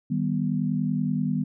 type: chord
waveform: sine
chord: Eb augmented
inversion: none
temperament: equal with one note detuned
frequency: 155.56 / 196 / 246.2 Hz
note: Eb3 / G3 / B3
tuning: 0 / 0 / -5 cents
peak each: -27 dBFS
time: 0.1-1.44 s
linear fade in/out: 10 ms
effects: none